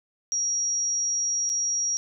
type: tone with dropouts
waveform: sine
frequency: 5680 Hz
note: F8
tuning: 28 cents sharp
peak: -23 dBFS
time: 0.32-1.97 s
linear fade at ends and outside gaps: 0 ms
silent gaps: 1.493-1.499 s
effects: none